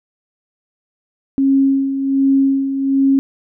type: tone with tremolo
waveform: sine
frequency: 271.9 Hz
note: C#4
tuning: 33 cents flat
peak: -9 dBFS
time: 1.38-3.19 s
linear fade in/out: 0 ms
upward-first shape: sine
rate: 1.3 Hz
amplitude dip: 60%
effects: none